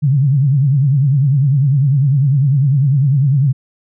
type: tone with vibrato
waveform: sine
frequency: 138.1 Hz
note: C#3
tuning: 6 cents flat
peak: -9 dBFS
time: 0.02-3.53 s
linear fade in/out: 20 ms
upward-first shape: triangle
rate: 10 Hz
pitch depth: 190 cents each way
effects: none